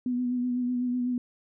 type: tone with vibrato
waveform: sine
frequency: 247.4 Hz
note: B3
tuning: 3 cents sharp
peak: -25 dBFS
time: 0.06-1.18 s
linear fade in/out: 2 ms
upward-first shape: sine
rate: 8 Hz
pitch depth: 27 cents each way
effects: none